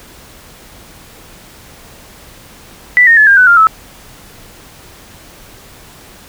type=tone with pitch steps; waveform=sine; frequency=1975.5 / 1843.2 / 1719.8 / 1604.6 / 1497.1 / 1396.9 / 1303.3 Hz; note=B6 / A#6 / A6 / G6 / F#6 / F6 / E6; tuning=0 / -20 / -40 / +40 / +20 / 0 / -20 cents; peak=-3 dBFS; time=2.97-3.67 s; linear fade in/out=0 ms; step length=100 ms; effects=pink hiss -38 dBFS RMS until 6.28 s